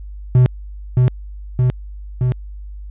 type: tone with echo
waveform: triangle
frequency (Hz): 125.8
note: B2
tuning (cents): +32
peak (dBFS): -5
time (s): 0.35-0.46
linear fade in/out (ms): 0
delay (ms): 620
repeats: 3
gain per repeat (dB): -2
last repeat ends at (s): 2.32
effects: added 50 Hz sine -29 dBFS peak until 2.9 s + resampled to 8000 Hz